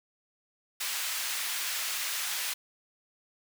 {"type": "high-pass noise", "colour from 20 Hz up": "pink", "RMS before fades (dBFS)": -33, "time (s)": [0.8, 2.54], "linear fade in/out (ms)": 10, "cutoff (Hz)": 1800, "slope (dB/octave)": 12, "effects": []}